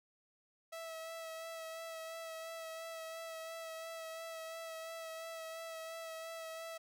sawtooth tone with vibrato, 652 Hz, E5, 19 cents flat, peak -40 dBFS, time 0.72-6.78 s, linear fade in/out 10 ms, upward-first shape sine, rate 2.9 Hz, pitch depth 19 cents each way, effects none

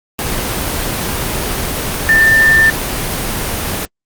sine tone in noise, 1786 Hz, A6, 25 cents sharp, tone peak -6 dBFS, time 2.09-2.7 s, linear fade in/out 0 ms, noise pink, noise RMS -18 dBFS, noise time 0.19-3.85 s, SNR +9 dB, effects Opus 24 kbps

